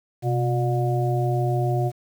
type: harmonic tone with a mistuned harmonic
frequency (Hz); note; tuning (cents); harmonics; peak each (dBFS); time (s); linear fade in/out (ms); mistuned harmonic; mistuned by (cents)
120; B2; -49; 1 / 3 / 5 / 6; -21 / -27 / -32 / -28; 0.22-1.92; 50; 1; +92
effects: 8-bit